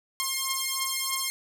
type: beating tone pair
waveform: 5% pulse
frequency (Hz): 1065 / 1068.2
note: C6 / C6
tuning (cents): +30 / +36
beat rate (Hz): 3.2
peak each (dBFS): -18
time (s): 0.2-1.3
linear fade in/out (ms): 0
effects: none